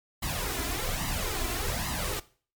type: noise with flanger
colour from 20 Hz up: pink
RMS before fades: -31 dBFS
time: 0.22-2.2 s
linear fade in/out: 10 ms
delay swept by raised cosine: 1 to 3 ms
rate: 1.2 Hz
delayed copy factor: +0.7
effects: noise-tail reverb RT60 0.4 s tail -18 dB re dry + MP3 96 kbps